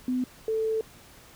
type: tone pair in turn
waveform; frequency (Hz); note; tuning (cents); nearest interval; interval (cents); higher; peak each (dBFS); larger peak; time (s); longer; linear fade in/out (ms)
sine; 252.9 / 441.6; B3 / A4; +41 / +6; minor seventh; 965; second; -24; neither; 0.08-0.24 / 0.48-0.81; second; 2
effects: pink hiss -52 dBFS RMS until 1.35 s